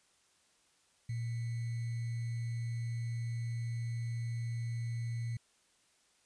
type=tone with sample-and-hold; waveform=sine; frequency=116.8 Hz; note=A#2; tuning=4 cents sharp; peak=-34 dBFS; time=1.09-5.37 s; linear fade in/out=5 ms; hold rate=2100 Hz; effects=white hiss -70 dBFS RMS until 6.25 s + resampled to 22050 Hz